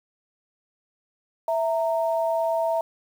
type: tone pair together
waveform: sine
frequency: 659.3 / 922.4 Hz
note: E5 / A#5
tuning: 0 / -19 cents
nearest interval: tritone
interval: 581 cents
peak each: -22 / -27 dBFS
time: 1.48-2.81 s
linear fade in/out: 2 ms
effects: 8-bit